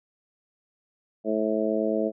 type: harmonic tone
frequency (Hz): 108.6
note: A2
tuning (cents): -22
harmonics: 2 / 3 / 4 / 5 / 6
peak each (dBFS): -29 / -29 / -29 / -29 / -29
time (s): 1.24-2.12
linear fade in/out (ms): 50
effects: none